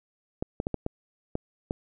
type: clicks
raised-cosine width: 2 ms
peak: -15 dBFS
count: 7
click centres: 0.425 / 0.601 / 0.669 / 0.743 / 0.864 / 1.354 / 1.709 s
effects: none